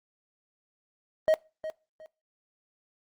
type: tone with echo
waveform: triangle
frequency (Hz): 629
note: D#5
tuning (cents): +19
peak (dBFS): -17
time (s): 1.28-1.34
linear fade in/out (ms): 0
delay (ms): 360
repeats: 2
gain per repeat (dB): -13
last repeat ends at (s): 2.06
effects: noise-tail reverb RT60 0.3 s tail -22 dB re dry + Opus 24 kbps